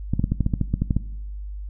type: clicks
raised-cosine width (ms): 5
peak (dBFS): -8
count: 12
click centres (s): 0.136 / 0.195 / 0.241 / 0.32 / 0.407 / 0.464 / 0.538 / 0.613 / 0.74 / 0.82 / 0.908 / 0.966
effects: noise-tail reverb RT60 0.9 s tail -18 dB re dry + added 50 Hz sine -30 dBFS peak until 1.69 s